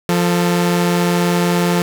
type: tone pair together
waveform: sawtooth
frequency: 174.61 / 443.8 Hz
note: F3 / A4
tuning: 0 / +15 cents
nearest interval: octave + major third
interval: 1615 cents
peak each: -10 / -17 dBFS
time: 0.09-1.82 s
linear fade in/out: 0 ms
effects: none